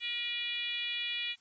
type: tone with frequency modulation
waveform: sine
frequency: 2900 Hz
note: F#7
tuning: 35 cents flat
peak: -32 dBFS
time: 0-1.36 s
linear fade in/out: 50 ms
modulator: 493 Hz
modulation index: 1.6
effects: white hiss -68 dBFS RMS until 1.4 s + MP3 32 kbps